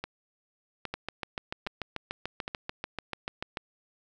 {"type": "two click trains", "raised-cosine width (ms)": 0.3, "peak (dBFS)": [-18, -17], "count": [4, 19], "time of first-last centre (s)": [[0.04, 2.479], [0.94, 3.572]], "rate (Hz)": [1.23, 6.84], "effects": []}